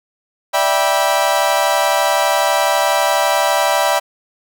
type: chord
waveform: 35% pulse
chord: E minor seventh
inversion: third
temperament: equal with one note detuned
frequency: 587.3 / 659.3 / 784 / 976.4 Hz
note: D5 / E5 / G5 / B5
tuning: 0 / 0 / 0 / -20 cents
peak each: -17 dBFS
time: 0.53-4 s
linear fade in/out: 20 ms
effects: none